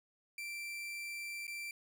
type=tone with dropouts; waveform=40% pulse; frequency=2349 Hz; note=D7; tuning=in tune; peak=-40 dBFS; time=0.38-1.71 s; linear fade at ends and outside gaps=2 ms; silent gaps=1.469-1.478 s; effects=none